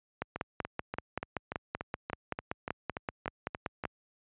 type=two click trains; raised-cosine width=0.5 ms; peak=-20 / -17 dBFS; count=13 / 20; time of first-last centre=0.36-3.838 / 0.22-3.853 s; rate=3.45 / 5.23 Hz; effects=high-pass 60 Hz 12 dB/octave + resampled to 8000 Hz